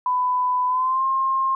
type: tone with pitch glide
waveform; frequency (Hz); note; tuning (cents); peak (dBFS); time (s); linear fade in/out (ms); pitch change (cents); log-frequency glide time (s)
sine; 999 to 1064.5; B5 to C6; +20 to +30; -18; 0.06-1.55; 2; +110; 0.67-1.05
effects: none